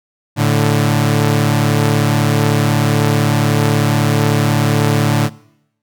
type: tone pair together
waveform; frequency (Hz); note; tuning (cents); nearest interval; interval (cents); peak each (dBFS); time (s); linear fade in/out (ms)
sawtooth; 110 / 146.11; A2 / D3; 0 / -9; perfect fourth; 491; -10; 0.36-5.3; 50
effects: noise-tail reverb RT60 0.8 s tail -22 dB re dry